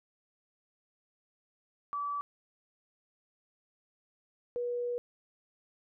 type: tone pair in turn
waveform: sine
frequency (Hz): 1152 / 484.4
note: D6 / B4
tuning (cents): -34 / -34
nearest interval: octave + minor third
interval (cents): 1500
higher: first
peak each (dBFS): -32 / -31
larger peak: second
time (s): 1.93-2.21 / 4.56-4.98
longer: second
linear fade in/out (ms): 0
effects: none